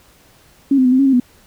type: tone with pitch steps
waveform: sine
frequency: 276.2 / 258.7 / 251 / 259.3 / 275 / 268 / 246.8 Hz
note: C#4 / C4 / B3 / C4 / C#4 / C4 / B3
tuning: -6 / -19 / +28 / -15 / -14 / +42 / -1 cents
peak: -9 dBFS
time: 0.71-1.2 s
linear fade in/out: 5 ms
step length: 70 ms
effects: pink hiss -50 dBFS RMS until 1.46 s